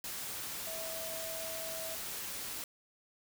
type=tone in noise; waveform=sine; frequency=650 Hz; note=E5; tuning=24 cents flat; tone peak=-43 dBFS; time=0.67-1.95 s; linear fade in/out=2 ms; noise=white; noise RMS=-41 dBFS; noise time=0.04-2.64 s; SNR=-5 dB; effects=none